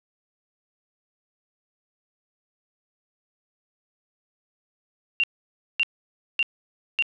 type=tone bursts; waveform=sine; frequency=2765 Hz; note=F7; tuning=18 cents flat; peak=-18 dBFS; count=4; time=5.2-7.024 s; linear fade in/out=0 ms; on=36 ms; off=560 ms; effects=none